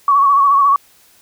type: tone with vibrato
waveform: sine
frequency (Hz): 1119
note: C#6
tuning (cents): +16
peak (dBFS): -8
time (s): 0.08-0.76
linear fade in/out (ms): 2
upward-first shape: sine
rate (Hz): 14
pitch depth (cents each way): 49
effects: white hiss -50 dBFS RMS until 1.21 s